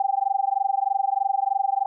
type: tone with amplitude modulation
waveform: sine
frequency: 787 Hz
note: G5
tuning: 7 cents sharp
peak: -16 dBFS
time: 0-1.86 s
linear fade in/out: 2 ms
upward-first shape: sine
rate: 23.2 Hz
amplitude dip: 100%
effects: none